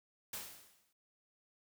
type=noise with exponential decay; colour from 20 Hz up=white; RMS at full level=-41 dBFS; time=0.33-0.93 s; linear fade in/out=5 ms; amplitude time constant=130 ms; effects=none